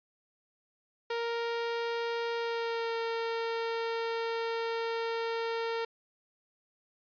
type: tone with pitch glide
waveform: sawtooth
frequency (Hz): 466.2 to 458.2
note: A#4 to A#4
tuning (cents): 0 to -30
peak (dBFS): -27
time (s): 1.1-5.85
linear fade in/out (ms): 5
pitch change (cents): -30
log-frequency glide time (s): 2.36-2.96
effects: resampled to 11025 Hz